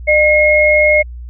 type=tone pair together; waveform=sine; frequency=605.3 / 2157 Hz; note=D#5 / C#7; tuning=-48 / -48 cents; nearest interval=octave + minor seventh; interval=2200 cents; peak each=-10 dBFS; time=0.07-1.03 s; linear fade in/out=20 ms; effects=added 60 Hz sine -26 dBFS peak until 1.29 s